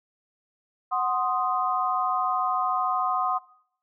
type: chord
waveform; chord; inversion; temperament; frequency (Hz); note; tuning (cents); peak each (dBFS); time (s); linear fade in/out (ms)
sine; C diminished; second; equal; 740 / 1046.5 / 1244.5; Gb5 / C6 / Eb6; 0 / 0 / 0; -27; 0.91-3.39; 20
effects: noise-tail reverb RT60 0.7 s tail -21 dB re dry